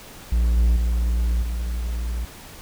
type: tone with level steps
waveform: triangle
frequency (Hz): 58.27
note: A#1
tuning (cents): 0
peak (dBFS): -14 / -12 / -16 / -21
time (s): 0.32-2.25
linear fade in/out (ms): 5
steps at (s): 0.57 / 0.76 / 1.42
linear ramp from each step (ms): 5
effects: pink hiss -42 dBFS RMS until 2.61 s